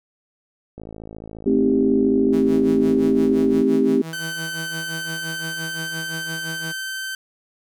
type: click train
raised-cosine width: 2 ms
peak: -23 dBFS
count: 155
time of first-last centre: 0.78-3.611 s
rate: 54.4 Hz
type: chord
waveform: sine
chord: A half-diminished seventh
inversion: none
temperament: just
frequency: 220 / 264 / 316.8 / 396 Hz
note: A3 / C4 / Eb4 / G4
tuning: 0 / +16 / +31 / +18 cents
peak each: -22 / -18 / -24 / -19 dBFS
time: 1.46-4.02 s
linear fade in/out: 5 ms
type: tone with tremolo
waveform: sawtooth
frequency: 162.3 Hz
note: E3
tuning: 27 cents flat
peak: -25 dBFS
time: 2.32-6.73 s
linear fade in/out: 20 ms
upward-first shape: sine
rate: 5.8 Hz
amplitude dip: 80%
type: tone with pitch glide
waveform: sawtooth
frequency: 1533 to 1544.6 Hz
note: G6 to G6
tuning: -39 to -26 cents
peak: -23 dBFS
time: 4.13-7.15 s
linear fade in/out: 2 ms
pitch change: +13 cents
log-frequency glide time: 4.51-5.95 s
effects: none